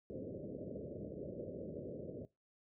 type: low-pass noise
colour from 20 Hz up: white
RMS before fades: -45 dBFS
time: 0.1-2.25 s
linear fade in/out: 0 ms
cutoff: 590 Hz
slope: 96 dB/octave
effects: noise-tail reverb RT60 0.2 s tail -18 dB re dry + high-pass 100 Hz 12 dB/octave

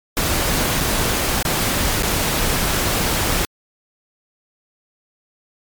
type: noise with dropouts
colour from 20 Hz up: pink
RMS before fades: -19 dBFS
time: 0.17-3.45 s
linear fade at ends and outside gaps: 0 ms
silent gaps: 0.804-0.808 / 1.426-1.451 / 2.024-2.032 s
effects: MP3 96 kbps

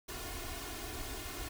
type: noise with comb filter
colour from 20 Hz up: pink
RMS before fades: -42 dBFS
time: 0.08-1.49 s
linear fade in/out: 10 ms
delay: 2.8 ms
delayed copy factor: +0.95
effects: none

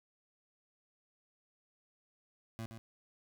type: tone with echo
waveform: 25% pulse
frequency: 113.2 Hz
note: A2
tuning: 50 cents sharp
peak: -36 dBFS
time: 2.59-2.66 s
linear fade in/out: 0 ms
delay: 120 ms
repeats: 1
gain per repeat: -7 dB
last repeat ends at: 2.78 s
effects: none

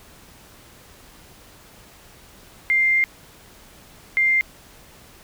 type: tone bursts at uneven times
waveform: sine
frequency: 2101 Hz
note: C7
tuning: 7 cents sharp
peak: -15 dBFS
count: 2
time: 2.7-3.04 / 4.17-4.41 s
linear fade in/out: 0 ms
effects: pink hiss -48 dBFS RMS until 5.23 s

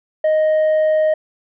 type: tone with tanh clipping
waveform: sine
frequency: 622.3 Hz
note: D#5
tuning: in tune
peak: -13 dBFS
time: 0.24-1.14 s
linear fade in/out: 5 ms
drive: 3 dB
effects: none

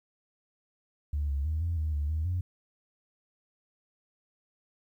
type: tone with pitch steps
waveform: sine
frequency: 73.1 / 69.8 / 78.2 / 84.5 / 77.7 / 73.2 / 78.6 / 89.7 Hz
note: D2 / C#2 / D#2 / E2 / D#2 / D2 / D#2 / F2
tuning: -7 / +13 / +9 / +43 / -2 / -5 / +18 / +47 cents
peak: -26 dBFS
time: 1.13-2.41 s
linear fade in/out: 5 ms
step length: 160 ms
effects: tanh soft clip ceiling -23 dBFS + 11-bit

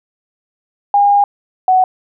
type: tone pair in turn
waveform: sine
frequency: 811 / 745.2 Hz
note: G#5 / F#5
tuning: -41 / +12 cents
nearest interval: minor second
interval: 147 cents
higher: first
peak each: -7 dBFS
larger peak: neither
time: 0.94-1.24 / 1.68-1.84 s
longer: first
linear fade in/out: 2 ms
effects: none

